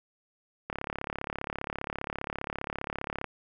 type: click train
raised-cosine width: 0.5 ms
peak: -18 dBFS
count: 90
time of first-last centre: 0.7-3.243 s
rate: 35 Hz
effects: none